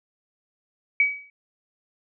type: tone with exponential decay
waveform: sine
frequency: 2273 Hz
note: C#7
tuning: 43 cents sharp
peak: -13 dBFS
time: 1-1.3 s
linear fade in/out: 2 ms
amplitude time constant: 65 ms
effects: none